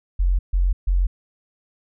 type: tone bursts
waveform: sine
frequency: 44.99 Hz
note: F#1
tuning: 48 cents flat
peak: -15 dBFS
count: 3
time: 0.19-1.07 s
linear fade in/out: 10 ms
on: 200 ms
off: 140 ms
effects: none